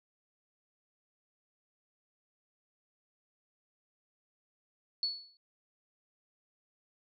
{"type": "tone with exponential decay", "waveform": "sine", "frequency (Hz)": 4416, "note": "C#8", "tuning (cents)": -7, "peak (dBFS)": -27, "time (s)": [5.03, 5.37], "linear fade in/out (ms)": 1, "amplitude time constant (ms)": 73, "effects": []}